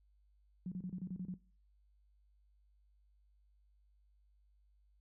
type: tone bursts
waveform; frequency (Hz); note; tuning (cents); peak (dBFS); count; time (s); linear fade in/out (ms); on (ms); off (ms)
sine; 181.5; F#3; -33; -38; 8; 0.66-1.341; 2; 58; 31
effects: noise-tail reverb RT60 0.4 s tail -20 dB re dry + added 50 Hz sine -67 dBFS peak until 5 s